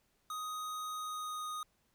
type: tone with pitch glide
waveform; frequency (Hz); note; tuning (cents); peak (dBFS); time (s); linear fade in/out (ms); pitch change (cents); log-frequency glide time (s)
square; 1250 to 1239.9; D#6 to D#6; +8 to -6; -39; 0.3-1.63; 2; -14; 0.94-1.48
effects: pink hiss -75 dBFS RMS until 1.94 s